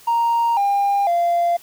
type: tone with pitch steps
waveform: triangle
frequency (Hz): 932.3 / 802.3 / 690.4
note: A#5 / G5 / F5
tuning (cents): 0 / +40 / -20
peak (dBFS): -12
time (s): 0.07-1.57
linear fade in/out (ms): 10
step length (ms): 500
effects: tanh soft clip ceiling -11 dBFS + white hiss -47 dBFS RMS until 1.62 s